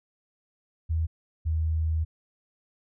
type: tone pair in turn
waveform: sine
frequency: 80.8 / 79.69 Hz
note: E2 / D#2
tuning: -34 / +42 cents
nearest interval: unison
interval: 24 cents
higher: first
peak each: -23 dBFS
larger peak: neither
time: 0.89-1.07 / 1.45-2.05 s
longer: second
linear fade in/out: 20 ms
effects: none